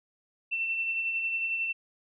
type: tone with tremolo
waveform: sine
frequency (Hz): 2688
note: E7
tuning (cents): +33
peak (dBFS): -26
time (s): 0.51-1.73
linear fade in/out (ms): 20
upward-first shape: sine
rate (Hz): 11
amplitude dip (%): 35
effects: none